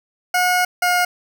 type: tone pair in turn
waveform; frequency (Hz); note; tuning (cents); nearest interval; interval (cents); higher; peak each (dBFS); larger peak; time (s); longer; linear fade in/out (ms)
20% pulse; 724 / 715.7; F#5 / F5; -38 / +42; unison; 20; first; -10; neither; 0.34-0.65 / 0.82-1.05; first; 5
effects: none